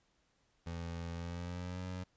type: tone with pitch glide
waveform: 25% pulse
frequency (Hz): 84.6 to 91.73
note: E2 to F#2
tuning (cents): +45 to -14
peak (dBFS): -36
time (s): 0.66-2.04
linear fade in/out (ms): 10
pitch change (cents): +141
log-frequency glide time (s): 1.13-1.85
effects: pink hiss -75 dBFS RMS until 2.16 s + resampled to 16000 Hz